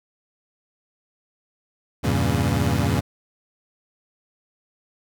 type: chord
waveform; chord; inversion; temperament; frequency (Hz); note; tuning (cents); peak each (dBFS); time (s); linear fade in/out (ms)
25% pulse; E diminished seventh; none; equal; 82.41 / 98 / 116.54 / 138.59; E2 / G2 / Bb2 / Db3; 0 / 0 / 0 / 0; -21; 2.03-3.01; 20
effects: none